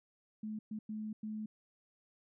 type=tone bursts at uneven times; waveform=sine; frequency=215.2 Hz; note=A3; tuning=38 cents flat; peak=-38 dBFS; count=4; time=0.43-0.59 / 0.71-0.79 / 0.89-1.13 / 1.23-1.46 s; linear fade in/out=5 ms; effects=none